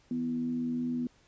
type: tone with frequency modulation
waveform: sine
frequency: 246.9 Hz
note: B3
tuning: in tune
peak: -29 dBFS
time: 0.11-1.07 s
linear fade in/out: 2 ms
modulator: 84.6 Hz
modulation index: 0.4
effects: pink hiss -64 dBFS RMS until 1.27 s + resampled to 16000 Hz